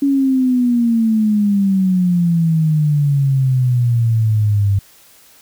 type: exponential sweep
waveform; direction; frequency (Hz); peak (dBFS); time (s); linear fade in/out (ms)
sine; down; 281.7 to 98; -11; 0.02-4.79; 5
effects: white hiss -47 dBFS RMS until 5.41 s